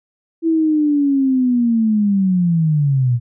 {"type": "linear sweep", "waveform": "sine", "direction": "down", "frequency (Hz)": [331.4, 116.54], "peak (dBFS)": -12, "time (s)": [0.42, 3.2], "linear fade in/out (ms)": 50, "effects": []}